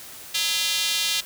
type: tone with high-pass filter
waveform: square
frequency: 185 Hz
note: F#3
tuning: in tune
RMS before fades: -24 dBFS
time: 0.34-1.21 s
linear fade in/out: 10 ms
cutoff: 3400 Hz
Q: 2
effects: white hiss -41 dBFS RMS until 1.25 s